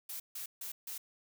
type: noise bursts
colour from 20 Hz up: blue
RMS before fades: -42 dBFS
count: 4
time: 0.09-0.98 s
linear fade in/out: 5 ms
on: 110 ms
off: 150 ms
effects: none